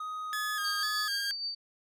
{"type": "tone with pitch glide", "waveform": "triangle", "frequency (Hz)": [1252, 1244.1], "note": ["D#6", "D#6"], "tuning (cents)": [10, -1], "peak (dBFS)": -33, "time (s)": [0, 1.08], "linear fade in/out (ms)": 5, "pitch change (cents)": -11, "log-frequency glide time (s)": [0.23, 0.48]}
{"type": "tone with vibrato", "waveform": "sawtooth", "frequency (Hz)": 1661, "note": "G#6", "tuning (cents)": 0, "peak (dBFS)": -29, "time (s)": [0.33, 1.31], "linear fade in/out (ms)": 0, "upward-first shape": "square", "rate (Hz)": 2, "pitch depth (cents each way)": 47}
{"type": "tone with tremolo", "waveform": "sine", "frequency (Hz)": 4601, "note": "D8", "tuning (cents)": -36, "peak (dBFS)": -31, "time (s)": [0.64, 1.55], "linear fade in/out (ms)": 10, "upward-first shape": "sine", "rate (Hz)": 6.4, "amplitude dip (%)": 45}
{"effects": []}